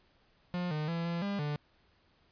45% pulse tone with pitch steps, 177.7 / 152.4 / 168 / 170.1 / 200.8 / 147.6 Hz, F3 / D#3 / E3 / F3 / G3 / D3, +30 / -36 / +33 / -45 / +42 / +9 cents, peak -32 dBFS, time 0.54-1.56 s, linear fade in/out 0 ms, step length 170 ms, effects pink hiss -68 dBFS RMS until 2.31 s + resampled to 11025 Hz

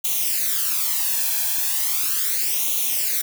blue noise with flanger, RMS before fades -22 dBFS, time 0.04-3.22 s, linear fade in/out 10 ms, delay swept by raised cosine 0.3 to 1.22 ms, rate 0.37 Hz, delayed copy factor +0.75, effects none

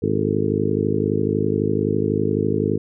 harmonic tone with a mistuned harmonic, 51.91 Hz, G#1, in tune, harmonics 2 / 3 / 4 / 5 / 6 / 7 / 8 / 9, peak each -26 / -26 / -26 / -26 / -26 / -26 / -26 / -26 dBFS, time 0.02-2.78 s, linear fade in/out 10 ms, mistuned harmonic 9, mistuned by -66 cents, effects none

